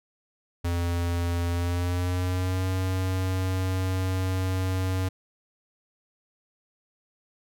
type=tone with pitch glide; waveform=square; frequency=86.2 to 93.46 Hz; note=F2 to F#2; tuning=-22 to +18 cents; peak=-25 dBFS; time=0.64-5.09 s; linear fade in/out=10 ms; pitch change=+140 cents; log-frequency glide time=1.51-2.66 s; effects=none